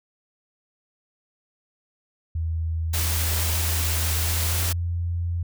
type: tone with pitch glide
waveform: sine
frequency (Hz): 81.4 to 86.04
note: E2 to F2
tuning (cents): -21 to -25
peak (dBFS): -23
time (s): 2.35-5.43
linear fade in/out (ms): 5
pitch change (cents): +96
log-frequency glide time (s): 4.24-4.74
type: noise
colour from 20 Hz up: white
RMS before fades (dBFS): -27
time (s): 2.93-4.73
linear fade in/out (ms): 10
effects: none